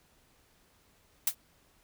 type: noise with exponential decay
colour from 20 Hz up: blue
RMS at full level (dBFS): -21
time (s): 1.27-1.35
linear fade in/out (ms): 5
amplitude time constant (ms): 17
effects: pink hiss -66 dBFS RMS until 1.83 s